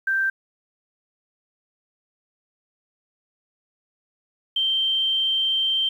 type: tone pair in turn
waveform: sine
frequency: 1568 / 3136 Hz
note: G6 / G7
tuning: 0 / 0 cents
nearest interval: octave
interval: 1200 cents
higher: second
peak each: -19 dBFS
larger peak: neither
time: 0.07-0.3 / 4.56-5.89 s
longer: second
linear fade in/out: 5 ms
effects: 9-bit